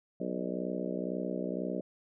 harmonic tone with a mistuned harmonic, 62 Hz, B1, 7 cents sharp, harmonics 3 / 4 / 5 / 6 / 7 / 8 / 9 / 10, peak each -38 / -39 / -40 / -41 / -41 / -42 / -43 / -43 dBFS, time 0.2-1.81 s, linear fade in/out 5 ms, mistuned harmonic 9, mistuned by +47 cents, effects none

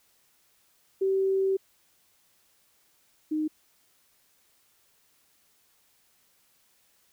sine tone pair in turn, 385.3 / 308.5 Hz, G4 / D#4, -30 / -15 cents, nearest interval major third, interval 385 cents, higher first, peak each -22 / -25 dBFS, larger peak first, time 1.01-1.57 / 3.31-3.48 s, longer first, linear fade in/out 10 ms, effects white hiss -66 dBFS RMS until 7.12 s

